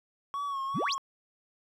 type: tone with vibrato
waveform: triangle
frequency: 1108.7 Hz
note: C#6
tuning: in tune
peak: -29 dBFS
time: 0.34-0.98 s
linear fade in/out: 0 ms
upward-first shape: sine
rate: 2.6 Hz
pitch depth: 54 cents each way
type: exponential sweep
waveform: sine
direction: up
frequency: 110 to 8180 Hz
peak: -28 dBFS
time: 0.74-0.95 s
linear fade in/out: 20 ms
effects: tanh soft clip ceiling -19 dBFS